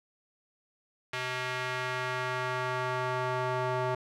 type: tone with band-pass filter sweep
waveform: square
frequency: 127.1 Hz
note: C3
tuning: 50 cents flat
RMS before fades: -32 dBFS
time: 1.13-3.95 s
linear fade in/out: 5 ms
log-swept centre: 2200 to 810 Hz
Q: 1.1
effects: none